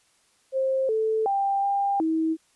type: tone with pitch steps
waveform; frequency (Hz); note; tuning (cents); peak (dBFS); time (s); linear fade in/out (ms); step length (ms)
sine; 530 / 439.7 / 791 / 798 / 321; C5 / A4 / G5 / G5 / E4; +22 / -1 / +15 / +31 / -46; -21; 0.52-2.37; 50; 370
effects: white hiss -64 dBFS RMS until 2.55 s + resampled to 24000 Hz